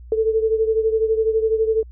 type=beating tone pair; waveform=sine; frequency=440 / 452 Hz; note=A4 / A4; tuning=0 / +47 cents; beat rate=12 Hz; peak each=-17 / -22 dBFS; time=0.12-1.83 s; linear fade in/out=2 ms; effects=added 60 Hz sine -37 dBFS peak until 1.91 s